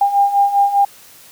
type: beating tone pair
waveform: sine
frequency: 799 / 804 Hz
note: G5 / G5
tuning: +33 / +44 cents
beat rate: 5 Hz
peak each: -17 / -12 dBFS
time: 0.01-0.85 s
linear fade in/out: 5 ms
effects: white hiss -43 dBFS RMS until 1.31 s